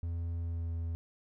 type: tone with pitch glide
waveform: triangle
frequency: 84.5 to 83.34 Hz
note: E2 to E2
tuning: +43 to +19 cents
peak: -31 dBFS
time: 0.03-0.95 s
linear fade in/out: 0 ms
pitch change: -24 cents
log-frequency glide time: 0.39-0.72 s
effects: none